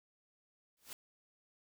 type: noise with exponential growth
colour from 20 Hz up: white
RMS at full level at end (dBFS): -43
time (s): 0.77-0.93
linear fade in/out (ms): 1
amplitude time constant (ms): 33
effects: none